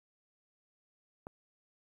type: click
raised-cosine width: 1 ms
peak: -29 dBFS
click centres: 1.269 s
effects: 10-bit